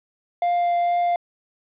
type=tone with vibrato; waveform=triangle; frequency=698.5 Hz; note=F5; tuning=in tune; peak=-16 dBFS; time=0.42-1.16 s; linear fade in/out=2 ms; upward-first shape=triangle; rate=2.2 Hz; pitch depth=8 cents each way; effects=resampled to 8000 Hz + 9-bit